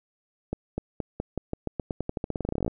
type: accelerating click train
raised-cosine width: 2 ms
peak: -15 dBFS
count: 26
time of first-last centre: 0.53-2.679 s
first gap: 250 ms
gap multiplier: 0.89
effects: none